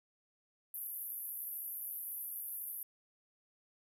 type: band-pass noise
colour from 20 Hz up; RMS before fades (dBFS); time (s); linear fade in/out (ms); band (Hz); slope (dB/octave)
pink; -43; 0.74-2.83; 2; 11000 to 14000; 96
effects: none